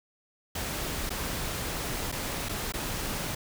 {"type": "noise with dropouts", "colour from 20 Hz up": "pink", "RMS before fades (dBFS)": -33, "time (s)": [0.55, 3.35], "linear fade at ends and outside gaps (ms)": 5, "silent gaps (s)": [[1.094, 1.103], [2.117, 2.123], [2.488, 2.492], [2.722, 2.737]], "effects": []}